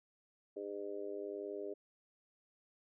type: harmonic tone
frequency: 101.2 Hz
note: G#2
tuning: 44 cents flat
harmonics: 3 / 4 / 5 / 6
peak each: -49 / -42 / -49 / -48 dBFS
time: 0.56-1.74 s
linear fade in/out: 10 ms
effects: none